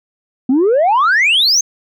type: exponential sweep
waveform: sine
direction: up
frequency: 244.6 to 6500 Hz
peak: -7 dBFS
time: 0.49-1.61 s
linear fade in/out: 5 ms
effects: tanh soft clip ceiling -7 dBFS